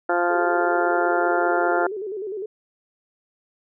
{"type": "harmonic tone", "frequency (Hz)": 174.61, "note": "F3", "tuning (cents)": 0, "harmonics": [2, 3, 4, 5, 6, 7, 8, 9, 10], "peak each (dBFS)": [-24, -26, -23, -28, -34, -36, -25, -37, -36], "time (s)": [0.09, 1.87], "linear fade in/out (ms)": 5}
{"type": "tone with vibrato", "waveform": "sine", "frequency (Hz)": 403.4, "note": "G4", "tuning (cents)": 50, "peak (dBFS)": -27, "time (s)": [0.3, 2.46], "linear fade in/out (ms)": 5, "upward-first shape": "square", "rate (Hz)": 9.9, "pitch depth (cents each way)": 110}
{"effects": []}